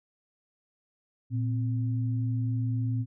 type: tone pair together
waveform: sine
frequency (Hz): 115.95 / 260.3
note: A#2 / C4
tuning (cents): -9 / -9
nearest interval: octave + major second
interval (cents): 1400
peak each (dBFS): -26 / -35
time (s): 1.3-3.06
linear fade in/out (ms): 50
effects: none